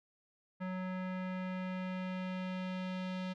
square tone with low-pass filter sweep, 185 Hz, F#3, in tune, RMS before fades -39 dBFS, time 0.6-3.34 s, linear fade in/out 20 ms, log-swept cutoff 1800 to 3600 Hz, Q 1.5, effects none

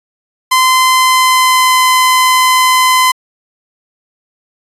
sawtooth tone with pitch glide, 1031 to 1023.3 Hz, C6 to C6, -26 to -39 cents, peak -3 dBFS, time 0.51-3.12 s, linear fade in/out 10 ms, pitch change -13 cents, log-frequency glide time 0.92-1.82 s, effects resampled to 32000 Hz

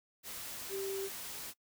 sine tone in noise, 390 Hz, G4, 9 cents flat, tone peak -36 dBFS, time 0.69-1.1 s, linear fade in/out 50 ms, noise white, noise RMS -44 dBFS, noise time 0.23-1.54 s, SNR +5 dB, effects noise-tail reverb RT60 0.1 s tail -22 dB re dry

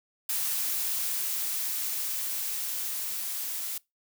blue noise with level ramp, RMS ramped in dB -29 to -34 dBFS, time 0.29-3.78 s, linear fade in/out 5 ms, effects noise-tail reverb RT60 0.2 s tail -23 dB re dry

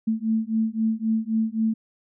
sine beating tone pair, 220 / 223.8 Hz, A3 / A3, 0 / +30 cents, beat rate 3.8 Hz, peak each -24 dBFS, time 0.07-1.74 s, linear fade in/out 10 ms, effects none

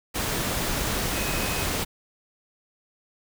sine tone in noise, 2527 Hz, D#7, 26 cents sharp, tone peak -35 dBFS, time 1.13-1.65 s, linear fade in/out 20 ms, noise pink, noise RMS -27 dBFS, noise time 0.14-1.85 s, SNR -11 dB, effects none

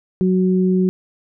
sine tone pair together, 185 / 370.6 Hz, F#3 / F#4, 0 / +3 cents, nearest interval octave, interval 1203 cents, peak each -14 / -19 dBFS, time 0.21-0.89 s, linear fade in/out 0 ms, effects none

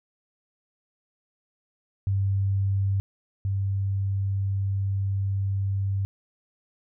sine tone pair in turn, 98 / 98 Hz, G2 / G2, 0 / 0 cents, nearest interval unison, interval 0 cents, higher neither, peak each -21 / -23 dBFS, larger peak first, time 2.07-3 / 3.45-6.05 s, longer second, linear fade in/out 0 ms, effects none

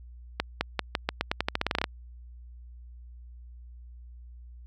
accelerating click train, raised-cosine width 0.3 ms, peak -9 dBFS, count 17, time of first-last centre 0.4-1.841 s, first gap 210 ms, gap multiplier 0.87, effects added 60 Hz sine -44 dBFS peak until 4.66 s

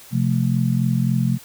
sine chord, F major, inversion second, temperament just, 130.96 / 174.61 / 218.3 Hz, C3 / F3 / A3, +2 / 0 / -13 cents, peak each -19 / -22 / -22 dBFS, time 0.11-1.39 s, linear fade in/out 50 ms, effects white hiss -44 dBFS RMS until 1.44 s

